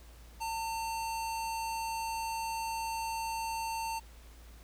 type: tone with low-pass filter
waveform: square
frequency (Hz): 900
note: A5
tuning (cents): +39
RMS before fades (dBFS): -36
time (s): 0.4-4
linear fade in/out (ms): 20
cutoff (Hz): 10000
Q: 1.9
effects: added 57 Hz sine -51 dBFS peak until 4.63 s + pink hiss -59 dBFS RMS until 4.63 s